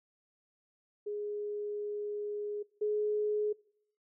sine tone pair in turn, 415.3 / 421.1 Hz, G#4 / G#4, 0 / +24 cents, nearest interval unison, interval 24 cents, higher second, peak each -34 / -28 dBFS, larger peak second, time 1.06-2.63 / 2.81-3.53 s, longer first, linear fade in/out 10 ms, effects noise-tail reverb RT60 0.7 s tail -24 dB re dry

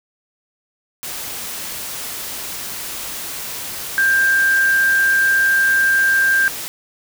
sine tone in noise, 1586 Hz, G6, 20 cents sharp, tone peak -12 dBFS, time 3.98-6.48 s, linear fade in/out 0 ms, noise white, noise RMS -28 dBFS, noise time 1.03-6.68 s, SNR +13 dB, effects none

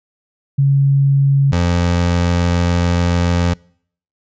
sine / 25% pulse tone pair in turn, 138.59 / 87 Hz, C#3 / F2, 0 / -6 cents, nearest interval minor sixth, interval 806 cents, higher first, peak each -9 dBFS, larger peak neither, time 0.58-1.52 / 1.52-3.54 s, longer second, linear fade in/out 10 ms, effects noise-tail reverb RT60 0.6 s tail -26 dB re dry + resampled to 16000 Hz

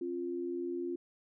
sine tone pair together, 269.4 / 349.2 Hz, C#4 / F4, -49 / 0 cents, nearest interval major third, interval 449 cents, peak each -40 / -35 dBFS, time 0.01-0.96 s, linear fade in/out 5 ms, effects none

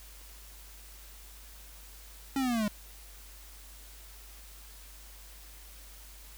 square linear sweep, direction down, 277.2 to 202.1 Hz, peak -28 dBFS, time 2.36-2.68 s, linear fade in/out 2 ms, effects added 50 Hz sine -50 dBFS peak until 6.37 s + white hiss -53 dBFS RMS until 6.37 s

